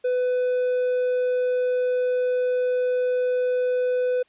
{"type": "tone", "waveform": "triangle", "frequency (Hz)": 500, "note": "B4", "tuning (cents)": 21, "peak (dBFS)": -18, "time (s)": [0.04, 4.23], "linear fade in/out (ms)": 10, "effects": ["white hiss -63 dBFS RMS until 4.28 s", "resampled to 8000 Hz"]}